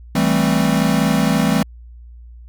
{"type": "chord", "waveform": "square", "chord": "A minor seventh", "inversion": "second", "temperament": "equal", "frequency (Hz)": [164.81, 196, 220, 261.6], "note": ["E3", "G3", "A3", "C4"], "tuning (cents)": [0, 0, 0, 0], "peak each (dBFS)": [-20, -20, -20, -21], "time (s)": [0.15, 1.63], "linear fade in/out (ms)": 5, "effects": ["added 59 Hz sine -36 dBFS peak until 2.48 s"]}